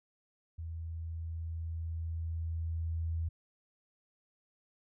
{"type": "tone with level ramp", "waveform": "sine", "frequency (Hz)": 82.1, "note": "E2", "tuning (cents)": -6, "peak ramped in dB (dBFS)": [-38, -31], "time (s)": [0.58, 3.29], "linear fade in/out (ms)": 10, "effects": []}